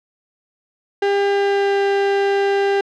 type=tone with pitch glide; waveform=35% pulse; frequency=400.5 to 397.7 Hz; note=G4 to G4; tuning=+37 to +25 cents; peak=-13 dBFS; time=1.02-2.81 s; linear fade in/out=5 ms; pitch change=-12 cents; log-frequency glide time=1.3-1.83 s; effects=low-pass 3000 Hz 12 dB/octave